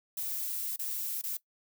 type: noise with dropouts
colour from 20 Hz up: violet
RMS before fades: -35 dBFS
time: 0.17-1.37 s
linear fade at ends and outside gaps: 5 ms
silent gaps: 0.762-0.792 / 1.215-1.237 s
effects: noise-tail reverb RT60 0.1 s tail -19 dB re dry